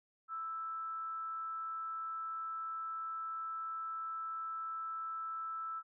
sine tone with amplitude modulation, 1318.5 Hz, E6, in tune, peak -37 dBFS, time 0.28-5.83 s, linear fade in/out 50 ms, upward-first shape sine, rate 296 Hz, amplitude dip 25%, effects none

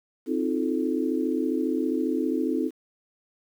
sine chord, F dominant seventh, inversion second, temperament just, 261.9 / 314.3 / 349.2 / 436.5 Hz, C4 / Eb4 / F4 / A4, +2 / +18 / 0 / -14 cents, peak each -27 / -27 / -31 / -31 dBFS, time 0.26-2.71 s, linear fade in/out 50 ms, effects 9-bit

